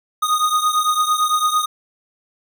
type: beating tone pair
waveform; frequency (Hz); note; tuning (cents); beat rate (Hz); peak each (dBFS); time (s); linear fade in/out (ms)
square; 1236 / 1244.9; D#6 / D#6; -12 / +1; 8.9; -18 / -21; 0.22-1.66; 10
effects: none